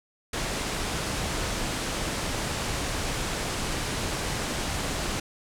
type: low-pass noise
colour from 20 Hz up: pink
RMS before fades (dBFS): -30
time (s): 0.33-5.2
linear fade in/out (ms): 5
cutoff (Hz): 9700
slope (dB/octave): 24
effects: none